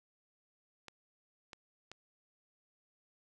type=clicks; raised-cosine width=0.2 ms; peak=-30 dBFS; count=3; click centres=0.883 / 1.532 / 1.916 s; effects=11-bit